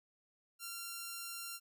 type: tone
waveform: 5% pulse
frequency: 1377 Hz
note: F6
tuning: 25 cents flat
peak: -31 dBFS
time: 0.59-1.6 s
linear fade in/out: 50 ms
effects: none